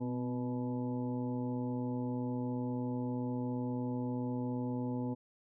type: harmonic tone with a mistuned harmonic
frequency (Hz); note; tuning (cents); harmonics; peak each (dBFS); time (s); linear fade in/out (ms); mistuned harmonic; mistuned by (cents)
123; B2; -7; 1 / 2 / 3 / 4 / 5 / 7 / 8; -39 / -35 / -47 / -44 / -52 / -48 / -57; 0-5.15; 20; 2; +35
effects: none